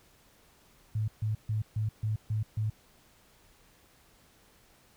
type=tone bursts; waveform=sine; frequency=108 Hz; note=A2; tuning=32 cents flat; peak=-27 dBFS; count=7; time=0.95-2.7 s; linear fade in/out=5 ms; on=130 ms; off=140 ms; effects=pink hiss -62 dBFS RMS until 4.96 s